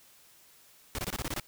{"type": "noise bursts", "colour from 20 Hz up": "pink", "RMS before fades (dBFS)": -34, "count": 8, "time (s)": [0.95, 1.398], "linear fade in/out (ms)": 0, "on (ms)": 35, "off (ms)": 24, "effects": ["white hiss -59 dBFS RMS until 1.47 s"]}